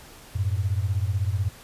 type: beating tone pair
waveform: sine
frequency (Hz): 91.9 / 107.9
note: F#2 / A2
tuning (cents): -11 / -33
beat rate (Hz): 16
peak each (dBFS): -24 / -26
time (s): 0.35-1.49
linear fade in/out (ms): 10
effects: pink hiss -47 dBFS RMS until 1.63 s + resampled to 32000 Hz